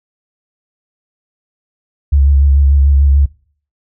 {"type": "tone with vibrato", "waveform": "sine", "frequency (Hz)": 69.9, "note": "C#2", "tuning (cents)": 15, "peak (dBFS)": -6, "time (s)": [2.12, 3.26], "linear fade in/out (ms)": 10, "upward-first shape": "triangle", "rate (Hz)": 6.8, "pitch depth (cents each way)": 48, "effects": ["noise-tail reverb RT60 0.5 s tail -22 dB re dry"]}